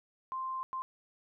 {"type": "tone bursts at uneven times", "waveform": "sine", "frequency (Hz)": 1046.5, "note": "C6", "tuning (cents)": 0, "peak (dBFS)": -34, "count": 2, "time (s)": [[0.32, 0.63], [0.73, 0.82]], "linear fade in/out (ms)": 0, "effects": []}